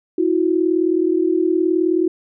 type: tone pair together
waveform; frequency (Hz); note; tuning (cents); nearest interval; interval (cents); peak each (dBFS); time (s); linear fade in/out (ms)
sine; 325.1 / 364.2; E4 / F#4; -24 / -27; major second; 197; -17; 0.18-2.08; 5
effects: none

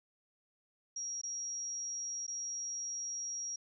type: tone with dropouts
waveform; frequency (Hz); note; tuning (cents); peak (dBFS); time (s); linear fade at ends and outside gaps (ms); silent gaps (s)
sine; 5660; F8; +22; -37; 0.96-3.56; 5; 1.215-1.234 / 2.267-2.278
effects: none

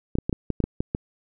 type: clicks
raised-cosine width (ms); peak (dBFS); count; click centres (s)
3; -11; 9; 0.154 / 0.186 / 0.295 / 0.328 / 0.503 / 0.603 / 0.64 / 0.805 / 0.949
effects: none

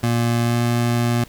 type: tone with pitch glide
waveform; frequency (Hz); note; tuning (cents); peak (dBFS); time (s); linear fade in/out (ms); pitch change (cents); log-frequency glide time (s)
25% pulse; 118 to 119.16; A#2 to A#2; +22 to +38; -13; 0.03-1.24; 5; +16; 0.44-0.56
effects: pink hiss -46 dBFS RMS until 1.28 s

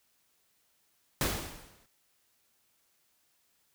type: noise with exponential decay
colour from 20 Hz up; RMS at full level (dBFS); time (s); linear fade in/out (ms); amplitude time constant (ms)
pink; -27; 1.21-1.86; 1; 140
effects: white hiss -72 dBFS RMS until 3.74 s

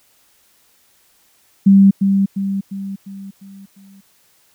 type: tone with echo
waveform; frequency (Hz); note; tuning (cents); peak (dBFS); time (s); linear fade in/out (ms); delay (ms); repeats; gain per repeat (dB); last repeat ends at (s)
sine; 196; G3; 0; -5; 1.66-1.91; 10; 350; 6; -6; 4.01
effects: white hiss -56 dBFS RMS until 4.54 s

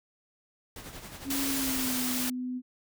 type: noise with tremolo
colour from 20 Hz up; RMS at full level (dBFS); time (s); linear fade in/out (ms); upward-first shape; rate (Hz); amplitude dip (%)
pink; -42; 0.76-1.98; 2; sine; 11; 50
type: tone with pitch glide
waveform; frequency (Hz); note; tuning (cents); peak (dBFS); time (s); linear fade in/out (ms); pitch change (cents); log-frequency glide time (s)
sine; 274.3 to 251.5; C#4 to B3; -18 to +32; -31; 1.24-2.62; 50; -150; 1.48-1.99
type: noise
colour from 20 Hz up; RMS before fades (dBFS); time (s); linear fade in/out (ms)
white; -32; 1.3-2.3; 5
effects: none

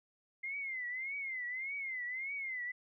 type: tone with vibrato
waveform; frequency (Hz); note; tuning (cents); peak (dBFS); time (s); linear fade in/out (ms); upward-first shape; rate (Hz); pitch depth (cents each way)
sine; 2093; C7; 0; -37; 0.43-2.72; 10; triangle; 1.7; 150
effects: none

